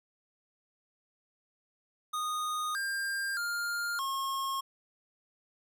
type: tone with pitch steps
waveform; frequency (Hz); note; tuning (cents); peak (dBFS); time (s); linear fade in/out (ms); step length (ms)
square; 1236 / 1598 / 1405 / 1082; D#6 / G6 / F6 / C#6; -12 / +33 / +10 / -42; -32; 2.13-4.61; 10; 620
effects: none